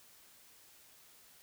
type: silence
effects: white hiss -61 dBFS RMS until 1.42 s